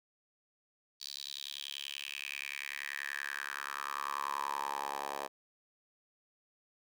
10% pulse tone with high-pass filter sweep, 70.4 Hz, C#2, 27 cents sharp, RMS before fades -40 dBFS, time 1-5.28 s, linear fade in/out 20 ms, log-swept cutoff 4400 to 680 Hz, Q 5.2, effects none

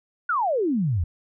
sine exponential sweep, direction down, 1500 to 76 Hz, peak -20 dBFS, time 0.29-1.04 s, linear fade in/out 5 ms, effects none

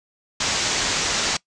white low-pass noise, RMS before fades -23 dBFS, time 0.4-1.37 s, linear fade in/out 5 ms, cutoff 7300 Hz, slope 48 dB/octave, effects noise-tail reverb RT60 0.1 s tail -22 dB re dry + resampled to 22050 Hz

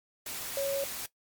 sine tone in noise, 554.4 Hz, C#5, in tune, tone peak -28 dBFS, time 0.57-0.84 s, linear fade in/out 2 ms, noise white, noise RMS -38 dBFS, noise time 0.26-1.06 s, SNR +7 dB, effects noise-tail reverb RT60 0.1 s tail -17 dB re dry + MP3 96 kbps

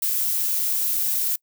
violet noise, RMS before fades -23 dBFS, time 0.02-1.36 s, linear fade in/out 5 ms, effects noise-tail reverb RT60 0.1 s tail -26 dB re dry

